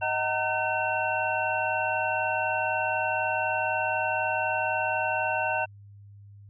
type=tone cluster; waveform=sine; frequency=626 / 750 / 916 / 1520 / 2713 Hz; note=D#5 / F#5 / A#5 / F#6 / E7; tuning=+10 / +23 / -31 / +46 / +49 cents; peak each=-31 dBFS; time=0.01-5.66 s; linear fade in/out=20 ms; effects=added 101 Hz sine -46 dBFS peak until 6.49 s